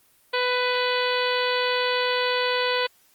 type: harmonic tone with a mistuned harmonic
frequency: 497.3 Hz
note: B4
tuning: 12 cents sharp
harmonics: 1 / 2 / 3 / 4 / 5 / 6 / 7 / 8 / 9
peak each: -25 / -28 / -30 / -31 / -32 / -33 / -33 / -34 / -35 dBFS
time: 0.33-2.87 s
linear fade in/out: 10 ms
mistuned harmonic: 7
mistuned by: -23 cents
effects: white hiss -60 dBFS RMS until 3.14 s + Opus 24 kbps